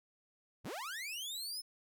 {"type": "linear sweep", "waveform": "sawtooth", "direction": "up", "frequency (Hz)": [48.61, 5274], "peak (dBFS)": -37, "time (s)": [0.64, 1.62], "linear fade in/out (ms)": 20, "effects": []}